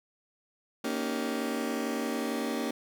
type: chord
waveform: 30% pulse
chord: Eb dominant seventh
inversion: second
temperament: just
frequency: 233.3 / 280 / 311.1 / 388.9 Hz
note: Bb3 / Db4 / Eb4 / G4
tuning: +2 / +18 / 0 / -14 cents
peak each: -31 / -32 / -36 / -35 dBFS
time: 0.84-2.71 s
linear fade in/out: 5 ms
effects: none